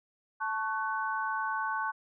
sine chord, F# minor, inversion first, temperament equal with one note detuned, 880 / 1108.7 / 1504.1 Hz, A5 / C#6 / F#6, 0 / 0 / +28 cents, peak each -34 dBFS, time 0.4-1.92 s, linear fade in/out 20 ms, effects none

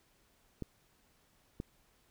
clicks, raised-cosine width 3 ms, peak -25 dBFS, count 2, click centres 0.623 / 1.601 s, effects pink hiss -70 dBFS RMS until 2.1 s

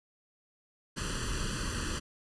pink noise with comb filter, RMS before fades -34 dBFS, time 0.96-2 s, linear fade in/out 20 ms, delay 0.67 ms, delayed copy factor +1, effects resampled to 22050 Hz

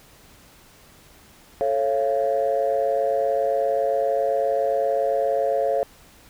sine chord, A augmented, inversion none, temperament just, 440 / 550 / 687.5 Hz, A4 / C#5 / E#5, 0 / -14 / -27 cents, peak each -25 / -21 / -23 dBFS, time 1.61-5.83 s, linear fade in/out 0 ms, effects tanh soft clip ceiling -12 dBFS + pink hiss -51 dBFS RMS until 6.29 s

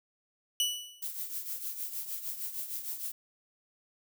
sawtooth tone with exponential decay, 2956 Hz, F#7, 2 cents flat, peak -21 dBFS, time 0.6-1.11 s, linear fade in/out 1 ms, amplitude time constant 110 ms
violet noise with tremolo, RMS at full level -35 dBFS, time 1.02-3.12 s, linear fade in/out 5 ms, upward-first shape triangle, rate 6.5 Hz, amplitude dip 70%
effects none

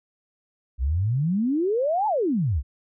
sine exponential two-way sweep, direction up then down, 58.6 to 890 to 58.6 Hz, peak -20 dBFS, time 0.78-2.63 s, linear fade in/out 50 ms, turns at 2.07 s, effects none

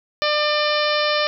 harmonic tone, 598 Hz, D5, 31 cents sharp, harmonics 1 / 2 / 3 / 4 / 5 / 6 / 7 / 8 / 9, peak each -21 / -24 / -26 / -27 / -28 / -29 / -29 / -30 / -31 dBFS, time 0.22-1.27 s, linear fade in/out 0 ms, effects none

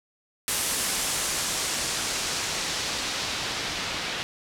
white noise with low-pass filter sweep, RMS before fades -29 dBFS, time 0.48-4.23 s, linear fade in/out 0 ms, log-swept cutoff 11000 to 3700 Hz, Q 0.97, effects none

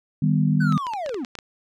sine chord, Eb augmented, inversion none, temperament equal with one note detuned, 153.78 / 196 / 246.9 Hz, Eb3 / G3 / B3, -20 / 0 / 0 cents, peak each -19 / -22 / -24 dBFS, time 0.22-0.78 s, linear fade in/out 5 ms
triangle linear sweep, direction down, 1548 to 213.7 Hz, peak -24 dBFS, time 0.6-1.25 s, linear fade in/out 10 ms
clicks, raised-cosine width 0.2 ms, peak -17 dBFS, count 10, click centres 0.724 / 0.778 / 0.868 / 0.936 / 1.062 / 1.093 / 1.144 / 1.248 / 1.353 / 1.388 s
effects none

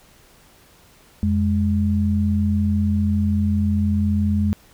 sine tone pair together, 87.33 / 207.7 Hz, F2 / G#3, 0 / 0 cents, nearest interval octave + minor third, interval 1500 cents, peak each -19 / -19 dBFS, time 1.23-4.53 s, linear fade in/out 0 ms, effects pink hiss -52 dBFS RMS until 4.73 s

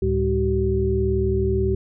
sine tone cluster, 70.8 / 109.1 / 200.7 / 381.8 Hz, C#2 / A2 / G3 / G4, +37 / -14 / +41 / -46 cents, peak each -23 / -25 / -28 / -21 dBFS, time 0.02-1.75 s, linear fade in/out 5 ms, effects none

